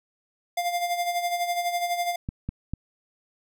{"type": "tone with tremolo", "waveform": "square", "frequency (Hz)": 700, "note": "F5", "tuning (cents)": 4, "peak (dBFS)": -23, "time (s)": [0.57, 2.16], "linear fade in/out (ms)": 5, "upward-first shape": "sine", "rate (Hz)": 12, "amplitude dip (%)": 60}
{"type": "clicks", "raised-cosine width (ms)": 5, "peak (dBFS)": -17, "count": 3, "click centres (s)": [2.289, 2.49, 2.736]}
{"effects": []}